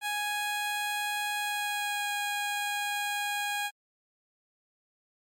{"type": "tone with pitch glide", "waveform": "15% pulse", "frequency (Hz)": [830, 820.5], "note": ["G#5", "G#5"], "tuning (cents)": [-1, -21], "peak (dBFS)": -23, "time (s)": [0.01, 3.71], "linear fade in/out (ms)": 50, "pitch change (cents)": -20, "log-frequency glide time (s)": [1.37, 2.11], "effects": ["MP3 64 kbps"]}